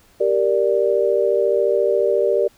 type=chord; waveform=sine; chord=G minor; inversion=none; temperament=equal; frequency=392 / 466.2 / 587.3 Hz; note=G4 / Bb4 / D5; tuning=0 / 0 / 0 cents; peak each=-19 dBFS; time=0.2-2.48 s; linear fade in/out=10 ms; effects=pink hiss -54 dBFS RMS until 2.57 s